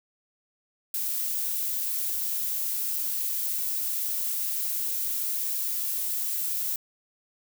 violet noise, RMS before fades -29 dBFS, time 0.94-6.76 s, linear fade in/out 2 ms, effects none

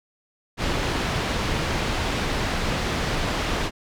pink low-pass noise, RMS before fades -25 dBFS, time 0.57-3.71 s, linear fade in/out 50 ms, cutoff 4400 Hz, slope 12 dB/octave, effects none

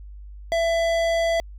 sine tone with tanh clipping, 667 Hz, E5, 20 cents sharp, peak -21 dBFS, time 0.52-1.4 s, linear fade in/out 0 ms, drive 17 dB, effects added 50 Hz sine -37 dBFS peak until 1.58 s

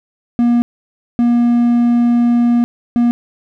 triangle tone bursts at uneven times, 238.5 Hz, A#3, 40 cents sharp, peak -7 dBFS, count 3, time 0.39-0.62 / 1.19-2.64 / 2.96-3.11 s, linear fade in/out 0 ms, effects none

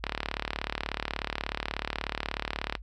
click train, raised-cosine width 0.3 ms, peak -13 dBFS, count 100, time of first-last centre 0.04-2.752 s, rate 36.5 Hz, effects noise-tail reverb RT60 0.1 s tail -22 dB re dry + added 50 Hz sine -41 dBFS peak until 2.82 s

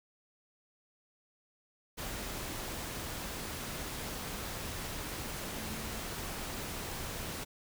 sine tone in noise, 219.4 Hz, A3, 5 cents flat, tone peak -46 dBFS, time 5.55-6 s, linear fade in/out 20 ms, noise pink, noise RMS -40 dBFS, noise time 1.97-7.45 s, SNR -9 dB, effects none

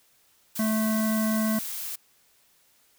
blue noise, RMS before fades -34 dBFS, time 0.55-1.96 s, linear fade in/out 10 ms
harmonic tone, 218.3 Hz, A3, 13 cents flat, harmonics 1 / 3 / 5 / 7 / 9, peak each -23 / -33 / -37 / -40 / -42 dBFS, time 0.59-1.59 s, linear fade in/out 5 ms
effects white hiss -63 dBFS RMS until 2.98 s

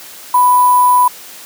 sine tone with sample-and-hold, 992 Hz, B5, 7 cents sharp, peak -6 dBFS, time 0.34-1.08 s, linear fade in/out 5 ms, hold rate 11025 Hz, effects white hiss -34 dBFS RMS until 1.45 s + high-pass 200 Hz 12 dB/octave

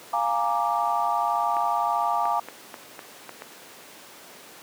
sine chord, Bb dominant seventh, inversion second, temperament equal, 698.5 / 830.6 / 932.3 / 1174.7 Hz, F5 / Ab5 / Bb5 / D6, 0 / 0 / 0 / 0 cents, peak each -27 dBFS, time 0.13-2.4 s, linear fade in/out 5 ms
clicks, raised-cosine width 0.5 ms, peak -21 dBFS, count 7, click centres 1.568 / 2.255 / 2.486 / 2.742 / 2.992 / 3.293 / 3.421 s
effects pink hiss -45 dBFS RMS until 4.62 s + high-pass 300 Hz 12 dB/octave

